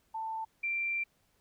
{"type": "tone pair in turn", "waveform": "sine", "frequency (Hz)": [888, 2359], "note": ["A5", "D7"], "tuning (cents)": [16, 7], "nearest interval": "octave + perfect fourth", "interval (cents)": 1691, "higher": "second", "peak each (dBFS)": [-34, -30], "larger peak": "second", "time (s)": [[0.14, 0.45], [0.63, 1.04]], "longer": "second", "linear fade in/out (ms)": 10, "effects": ["pink hiss -72 dBFS RMS until 1.4 s"]}